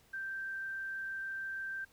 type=tone with frequency modulation; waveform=sine; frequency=1568 Hz; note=G6; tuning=in tune; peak=-37 dBFS; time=0.13-1.85 s; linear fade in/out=10 ms; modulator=26.3 Hz; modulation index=0.21; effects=pink hiss -66 dBFS RMS until 1.92 s